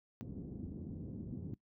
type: low-pass noise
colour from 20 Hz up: white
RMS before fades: -44 dBFS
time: 0.21-1.54 s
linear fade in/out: 0 ms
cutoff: 280 Hz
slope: 24 dB/octave
effects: noise-tail reverb RT60 0.1 s tail -19 dB re dry + high-pass 60 Hz 12 dB/octave